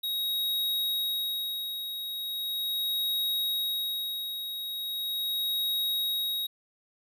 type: tone with tremolo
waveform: square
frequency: 3790 Hz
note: A#7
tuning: 28 cents sharp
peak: -27 dBFS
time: 0.03-6.47 s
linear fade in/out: 10 ms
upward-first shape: sine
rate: 0.39 Hz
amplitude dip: 55%
effects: none